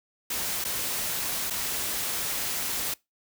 white noise with dropouts, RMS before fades -30 dBFS, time 0.3-2.94 s, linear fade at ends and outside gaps 5 ms, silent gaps 0.642-0.649 / 1.5-1.505 s, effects noise-tail reverb RT60 0.2 s tail -23 dB re dry

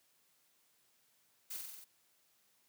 blue noise with echo, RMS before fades -43 dBFS, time 1.5-1.57 s, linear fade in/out 10 ms, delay 46 ms, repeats 6, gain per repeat -2 dB, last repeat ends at 1.846 s, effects white hiss -73 dBFS RMS until 2.68 s + high-pass 80 Hz 12 dB/octave

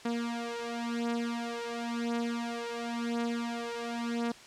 sawtooth beating tone pair, 234.3 / 235.25 Hz, A#3 / A#3, +9 / +16 cents, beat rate 0.95 Hz, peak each -31 dBFS, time 0.05-4.32 s, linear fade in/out 5 ms, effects white hiss -51 dBFS RMS until 4.46 s + low-pass 6000 Hz 12 dB/octave

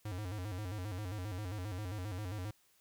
square tone with vibrato, 98 Hz, G2, in tune, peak -39 dBFS, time 0.05-2.51 s, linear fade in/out 5 ms, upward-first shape square, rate 7.5 Hz, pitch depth 140 cents each way, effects white hiss -70 dBFS RMS until 2.8 s

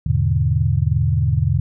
sine chord, E dominant seventh, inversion none, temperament equal with one note detuned, 81.79 / 103.83 / 123.47 / 146.83 Hz, E2 / G#2 / B2 / D3, -13 / 0 / 0 / 0 cents, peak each -20 dBFS, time 0.06-1.6 s, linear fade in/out 5 ms, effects none

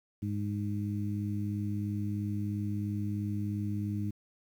harmonic tone, 103 Hz, G#2, 14 cents flat, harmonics 1 / 2 / 3, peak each -33 / -35 / -39 dBFS, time 0.22-4.11 s, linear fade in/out 10 ms, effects 10-bit

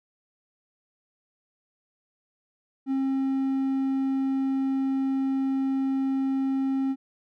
triangle tone, 268.3 Hz, C4, 44 cents sharp, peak -21 dBFS, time 2.86-6.96 s, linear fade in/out 50 ms, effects none

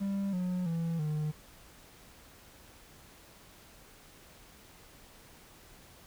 triangle tone with pitch steps, 197.5 / 181.11 / 166.08 / 152.29 Hz, G3 / F#3 / E3 / D#3, +13 / -37 / +13 / -37 cents, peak -28 dBFS, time 0-1.32 s, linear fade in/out 20 ms, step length 330 ms, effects pink hiss -56 dBFS RMS until 6.06 s

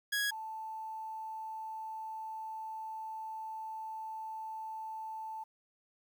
sawtooth / sine tone pair in turn, 1661.2 / 880 Hz, G#6 / A5, 0 / 0 cents, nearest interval major seventh, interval 1100 cents, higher first, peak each -27 / -39 dBFS, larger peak first, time 0.12-0.31 / 0.31-5.44 s, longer second, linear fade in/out 10 ms, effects 11-bit

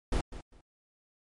brown noise with echo, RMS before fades -27 dBFS, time 0.12-0.21 s, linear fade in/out 5 ms, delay 200 ms, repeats 2, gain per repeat -14 dB, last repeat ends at 0.61 s, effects MP3 48 kbps

